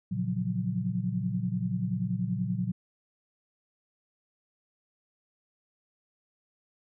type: chord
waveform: sine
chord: Gb major seventh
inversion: first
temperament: equal with one note detuned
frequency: 116.54 / 139.07 / 174.61 / 185 Hz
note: Bb2 / Db3 / F3 / Gb3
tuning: 0 / +6 / 0 / 0 cents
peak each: -33 / -37 / -33 / -31 dBFS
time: 0.11-2.72 s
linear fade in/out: 10 ms
effects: none